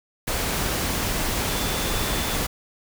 sine tone in noise, 3498 Hz, A7, 11 cents flat, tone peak -36 dBFS, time 1.48-2.36 s, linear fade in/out 10 ms, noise pink, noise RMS -25 dBFS, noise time 0.27-2.47 s, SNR -14 dB, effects none

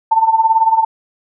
sine tone with tremolo, 894 Hz, A5, 27 cents sharp, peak -6 dBFS, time 0.11-0.85 s, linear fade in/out 10 ms, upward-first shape sine, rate 18 Hz, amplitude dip 75%, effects none

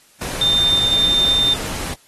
sine tone in noise, 3600 Hz, A7, 39 cents sharp, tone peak -13 dBFS, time 0.41-1.54 s, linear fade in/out 5 ms, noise pink, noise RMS -27 dBFS, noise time 0.21-1.94 s, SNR +11 dB, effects white hiss -52 dBFS RMS until 2.07 s + AAC 32 kbps

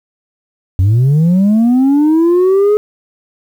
sine linear sweep, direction up, 88 to 425.2 Hz, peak -4 dBFS, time 0.79-2.77 s, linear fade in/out 0 ms, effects tanh soft clip ceiling -6 dBFS + 7-bit

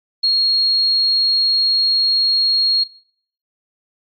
sine tone, 4281 Hz, C8, 39 cents sharp, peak -12 dBFS, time 0.23-2.84 s, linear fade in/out 10 ms, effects noise-tail reverb RT60 0.6 s tail -20 dB re dry + MP3 32 kbps

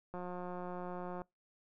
click train, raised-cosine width 1 ms, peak -30 dBFS, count 194, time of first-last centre 0.14-1.218 s, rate 179 Hz, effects noise-tail reverb RT60 0.2 s tail -26 dB re dry

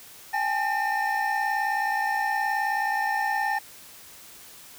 triangle tone cluster, 796 / 855 / 1807 Hz, G5 / A5 / A6, +26 / -50 / +46 cents, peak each -26 dBFS, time 0.33-3.59 s, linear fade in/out 10 ms, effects white hiss -47 dBFS RMS until 4.78 s

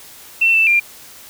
sine tone with pitch steps, 2694 / 2655 / 2388 Hz, E7 / E7 / D7, +37 / +12 / +28 cents, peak -10 dBFS, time 0.41-0.8 s, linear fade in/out 10 ms, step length 130 ms, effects white hiss -40 dBFS RMS until 1.29 s

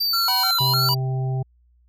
square exponential two-way sweep, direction down then up, 4699 to 3981 to 4699 Hz, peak -20 dBFS, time 0-0.95 s, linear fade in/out 10 ms, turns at 0.62 s
square tone with vibrato, 1155 Hz, D6, 29 cents flat, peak -24 dBFS, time 0.13-0.94 s, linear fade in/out 5 ms, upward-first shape square, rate 3.3 Hz, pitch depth 290 cents each way
sawtooth tone, 759 Hz, F#5, 44 cents sharp, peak -22 dBFS, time 0.28-0.51 s, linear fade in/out 2 ms
harmonic tone, 130.81 Hz, C3, in tune, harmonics 1 / 3 / 5 / 6, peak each -21 / -35 / -40 / -37 dBFS, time 0.6-1.43 s, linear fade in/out 10 ms
effects added 60 Hz sine -55 dBFS peak until 1.88 s

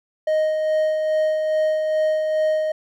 triangle tone with tremolo, 622.3 Hz, D#5, in tune, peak -14 dBFS, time 0.27-2.72 s, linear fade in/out 5 ms, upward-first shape sine, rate 2.4 Hz, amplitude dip 35%, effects none

